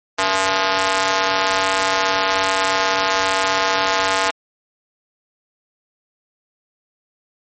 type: tone with high-pass filter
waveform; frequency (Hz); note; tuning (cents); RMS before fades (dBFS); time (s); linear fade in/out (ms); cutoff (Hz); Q
square; 95.4; G2; -47; -18; 0.18-4.31; 10; 850; 1.1
effects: MP3 32 kbps